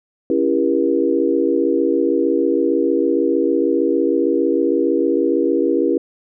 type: chord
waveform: sine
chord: C# diminished seventh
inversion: none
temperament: just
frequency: 277.2 / 332.6 / 399.1 / 479 Hz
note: C#4 / E4 / G4 / Bb4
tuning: 0 / +16 / +31 / +47 cents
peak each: -20 / -18 / -20 / -20 dBFS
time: 0.3-5.98 s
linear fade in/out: 2 ms
effects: none